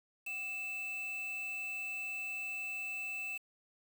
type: tone with quantisation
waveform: triangle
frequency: 2637 Hz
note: E7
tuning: in tune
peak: -36 dBFS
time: 0.26-3.38 s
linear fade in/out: 10 ms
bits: 8
effects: none